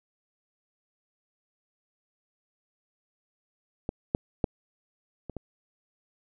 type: clicks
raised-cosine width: 2 ms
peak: -16 / -10 / -10 / -23 / -22 dBFS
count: 5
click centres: 3.891 / 4.149 / 4.442 / 5.297 / 5.367 s
effects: none